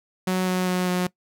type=tone with pitch steps; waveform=sawtooth; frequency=185 / 183.51 / 182.03 / 180.57 Hz; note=F#3 / F#3 / F#3 / F#3; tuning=0 / -14 / -28 / -42 cents; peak=-17 dBFS; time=0.27-1.07 s; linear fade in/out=5 ms; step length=200 ms; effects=noise-tail reverb RT60 0.1 s tail -21 dB re dry